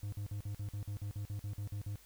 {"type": "tone bursts", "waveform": "triangle", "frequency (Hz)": 102.2, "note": "G#2", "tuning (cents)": -27, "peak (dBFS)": -35, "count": 14, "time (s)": [0.03, 1.957], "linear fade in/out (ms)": 0, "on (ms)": 94, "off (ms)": 47, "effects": ["added 50 Hz sine -64 dBFS peak until 2.05 s", "white hiss -62 dBFS RMS until 2.05 s"]}